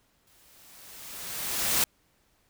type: noise with exponential growth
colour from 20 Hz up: white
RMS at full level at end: -23 dBFS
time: 0.27-1.84 s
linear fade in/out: 1 ms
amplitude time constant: 340 ms
effects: pink hiss -68 dBFS RMS until 2.49 s